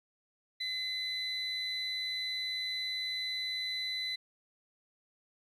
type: tone pair together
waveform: sine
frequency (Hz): 2040 / 4001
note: C7 / B7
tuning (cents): -44 / +22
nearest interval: octave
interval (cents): 1166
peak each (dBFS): -38 / -33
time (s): 0.6-4.16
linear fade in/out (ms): 10
effects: tanh soft clip ceiling -29 dBFS + 11-bit